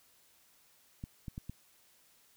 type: clicks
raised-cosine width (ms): 5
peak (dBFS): -28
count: 4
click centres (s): 1.039 / 1.282 / 1.379 / 1.496
effects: white hiss -66 dBFS RMS until 2.36 s